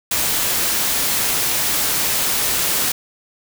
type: noise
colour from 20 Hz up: white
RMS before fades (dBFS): -19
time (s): 0.11-2.92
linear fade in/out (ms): 5
effects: none